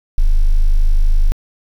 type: tone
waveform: sine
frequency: 25.96 Hz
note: G#0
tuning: in tune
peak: -5 dBFS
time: 0.18-1.32 s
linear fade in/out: 0 ms
effects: tanh soft clip ceiling -6 dBFS + 7-bit